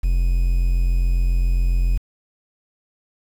triangle tone with quantisation, 43.65 Hz, F1, in tune, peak -13 dBFS, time 0.03-1.98 s, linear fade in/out 10 ms, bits 7, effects none

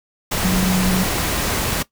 sine tone in noise, 185 Hz, F#3, in tune, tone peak -16 dBFS, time 0.44-1.04 s, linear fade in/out 10 ms, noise pink, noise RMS -21 dBFS, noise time 0.31-1.83 s, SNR +2 dB, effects noise-tail reverb RT60 0.1 s tail -17 dB re dry

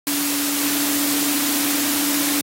sine tone in noise, 287.2 Hz, D4, 39 cents flat, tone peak -23 dBFS, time 0.07-2.41 s, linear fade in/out 0 ms, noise white, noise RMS -22 dBFS, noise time 0.07-2.41 s, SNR -4 dB, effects high-pass 150 Hz 12 dB/octave + AAC 48 kbps

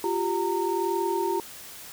sine tone cluster, 349.5 / 390.6 / 920 Hz, F4 / G4 / A#5, +1 / -6 / -23 cents, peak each -28 dBFS, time 0.04-1.4 s, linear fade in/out 2 ms, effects white hiss -43 dBFS RMS until 1.92 s

